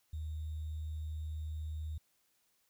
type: tone with sample-and-hold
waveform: sine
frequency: 77.78 Hz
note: D#2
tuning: in tune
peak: -37 dBFS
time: 0.13-1.98 s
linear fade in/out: 5 ms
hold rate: 3675 Hz
effects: white hiss -75 dBFS RMS until 2.69 s